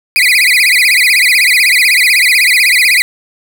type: tone with vibrato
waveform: 35% pulse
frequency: 2217 Hz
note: C#7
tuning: in tune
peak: -4 dBFS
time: 0.16-3.02 s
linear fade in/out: 0 ms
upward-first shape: sine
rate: 16 Hz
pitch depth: 220 cents each way
effects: none